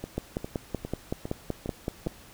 two click trains, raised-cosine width 2 ms, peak -15 / -20 dBFS, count 11 / 6, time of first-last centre 0.18-2.07 / 0.04-2.064 s, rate 5.29 / 2.47 Hz, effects pink hiss -51 dBFS RMS until 2.33 s

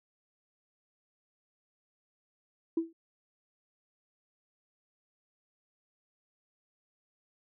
sine tone with exponential decay, 329.6 Hz, E4, in tune, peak -22 dBFS, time 2.77-2.93 s, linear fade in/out 5 ms, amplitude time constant 34 ms, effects tanh soft clip ceiling -20 dBFS

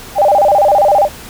sine tone with vibrato, 690 Hz, F5, 21 cents flat, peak -6 dBFS, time 0.15-1.09 s, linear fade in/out 50 ms, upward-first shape square, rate 15 Hz, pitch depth 260 cents each way, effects pink hiss -32 dBFS RMS until 1.29 s

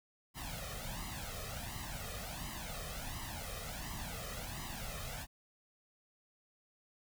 pink noise with flanger, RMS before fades -43 dBFS, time 0.34-5.27 s, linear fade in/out 50 ms, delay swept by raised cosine 1 to 1.63 ms, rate 1.4 Hz, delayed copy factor +0.8, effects none

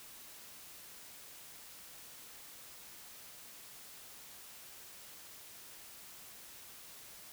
silence, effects white hiss -53 dBFS RMS until 7.32 s

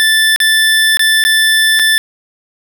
25% pulse tone with dropouts, 1760 Hz, A6, in tune, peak -4 dBFS, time 0-1.98 s, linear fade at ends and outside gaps 0 ms, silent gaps 0.361-0.402 / 0.971-0.994 / 1.239-1.25 / 1.791-1.796 s, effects none

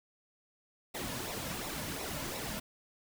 pink noise with flanger, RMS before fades -39 dBFS, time 0.94-2.6 s, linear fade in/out 10 ms, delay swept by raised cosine 0.63 to 2.63 ms, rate 2.8 Hz, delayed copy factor -0.65, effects none

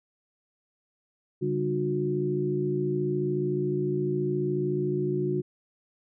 sine tone cluster, 142.7 / 196.8 / 303.3 / 362.5 Hz, D3 / G3 / D#4 / F#4, -49 / +7 / -44 / -35 cents, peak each -30 / -34 / -34 / -27 dBFS, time 1.41-5.42 s, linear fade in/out 20 ms, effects none

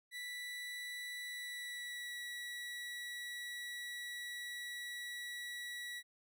30% pulse tone with pitch glide, 1966 to 1940.1 Hz, B6 to B6, -8 to -31 cents, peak -40 dBFS, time 0.11-6.03 s, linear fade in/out 50 ms, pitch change -23 cents, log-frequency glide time 1.21-2.2 s, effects none

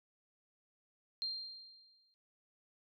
sine tone with exponential decay, 4186 Hz, C8, in tune, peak -34 dBFS, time 1.22-2.14 s, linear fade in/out 0 ms, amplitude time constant 200 ms, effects none

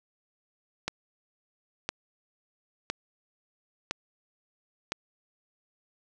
click train, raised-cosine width 0.2 ms, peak -12 dBFS, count 5, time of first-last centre 0.88-4.92 s, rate 0.99 Hz, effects none

